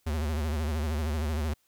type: tone with vibrato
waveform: square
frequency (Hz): 76.6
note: D#2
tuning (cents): -27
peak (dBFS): -28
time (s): 0.06-1.54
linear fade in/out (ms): 10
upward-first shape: sine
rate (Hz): 13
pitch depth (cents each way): 110
effects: white hiss -70 dBFS RMS until 1.67 s